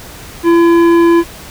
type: tone with tanh clipping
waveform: sine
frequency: 338.2 Hz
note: E4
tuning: 44 cents sharp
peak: -7 dBFS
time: 0.43-1.24 s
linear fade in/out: 50 ms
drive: 13 dB
effects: pink hiss -32 dBFS RMS until 1.5 s

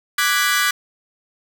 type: chord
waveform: sawtooth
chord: G# half-diminished seventh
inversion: second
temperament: equal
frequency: 1174.7 / 1480 / 1661.2 / 1975.5 Hz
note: D6 / F#6 / G#6 / B6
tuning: 0 / 0 / 0 / 0 cents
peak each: -18 dBFS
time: 0.18-0.71 s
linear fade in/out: 5 ms
effects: none

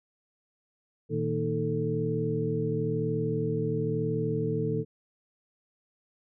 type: tone cluster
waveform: sine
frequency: 117 / 158 / 231 / 314.4 / 441.7 Hz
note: A#2 / D#3 / A#3 / D#4 / A4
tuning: +7 / +27 / -16 / +18 / +7 cents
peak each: -33 / -31 / -36 / -36 / -30 dBFS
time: 1.09-4.85 s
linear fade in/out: 50 ms
effects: none

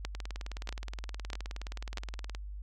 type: two click trains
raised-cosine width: 0.2 ms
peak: -18 / -24 dBFS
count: 4 / 43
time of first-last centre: 0.05-1.973 / 0.15-2.349 s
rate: 1.56 / 19.1 Hz
effects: added 50 Hz sine -39 dBFS peak until 2.62 s

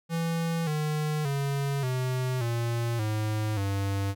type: tone with pitch steps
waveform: square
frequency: 166 / 152.22 / 139.59 / 128 / 117.38 / 107.64 / 98.7 Hz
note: E3 / D#3 / C#3 / C3 / A#2 / A2 / G2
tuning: +12 / -38 / +12 / -38 / +12 / -38 / +12 cents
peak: -27 dBFS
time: 0.09-4.15 s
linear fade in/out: 50 ms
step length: 580 ms
effects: none

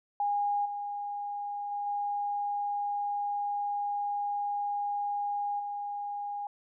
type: tone with level steps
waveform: sine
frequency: 817 Hz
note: G#5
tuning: 29 cents flat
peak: -26 / -33 / -31 / -29 / -33 dBFS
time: 0.2-6.47 s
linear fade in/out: 2 ms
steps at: 0.65 / 1.71 / 1.86 / 5.59 s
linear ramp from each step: 10 ms
effects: none

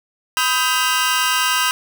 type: tone cluster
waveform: sawtooth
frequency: 1003 / 1266 / 1570 / 2798 Hz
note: B5 / D#6 / G6 / F7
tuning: +26 / +30 / +2 / +3 cents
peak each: -18 dBFS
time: 0.37-1.71 s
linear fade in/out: 0 ms
effects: none

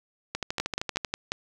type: two click trains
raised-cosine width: 0.2 ms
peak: -12 / -10 dBFS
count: 10 / 5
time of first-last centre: 0.35-1.048 / 0.6-1.319 s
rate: 12.9 / 5.56 Hz
effects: 8-bit

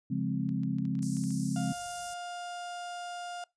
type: chord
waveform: sine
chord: Db major seventh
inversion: none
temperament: equal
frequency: 138.59 / 174.61 / 207.7 / 261.6 Hz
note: Db3 / F3 / Ab3 / C4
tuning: 0 / 0 / 0 / 0 cents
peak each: -34 dBFS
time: 0.1-1.73 s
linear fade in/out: 10 ms
type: clicks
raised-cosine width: 0.2 ms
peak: -38 dBFS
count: 10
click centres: 0.491 / 0.634 / 0.785 / 0.853 / 0.953 / 0.991 / 1.029 / 1.169 / 1.238 / 1.306 s
type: band-stop noise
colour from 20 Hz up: white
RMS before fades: -42 dBFS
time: 1.02-2.14 s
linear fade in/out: 5 ms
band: 180 to 5000 Hz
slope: 48 dB/octave
type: tone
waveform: 35% pulse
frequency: 705 Hz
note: F5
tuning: 16 cents sharp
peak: -36 dBFS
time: 1.56-3.44 s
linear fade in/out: 2 ms
effects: noise-tail reverb RT60 0.2 s tail -23 dB re dry + resampled to 22050 Hz

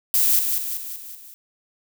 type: noise with echo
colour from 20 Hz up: violet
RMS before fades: -18 dBFS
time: 0.14-0.39 s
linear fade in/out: 0 ms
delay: 190 ms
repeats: 5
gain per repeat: -5 dB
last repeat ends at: 1.34 s
effects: none

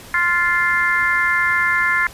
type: harmonic tone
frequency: 349.2 Hz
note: F4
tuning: in tune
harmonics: 3 / 4 / 5 / 6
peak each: -23 / -21 / -18 / -20 dBFS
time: 0.14-2.07 s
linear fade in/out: 2 ms
effects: pink hiss -39 dBFS RMS until 2.13 s + resampled to 32000 Hz

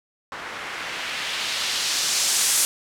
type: noise with low-pass filter sweep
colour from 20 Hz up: blue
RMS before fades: -25 dBFS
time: 0.32-2.65 s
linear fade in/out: 0 ms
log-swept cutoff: 1300 to 9200 Hz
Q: 1.1
effects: none

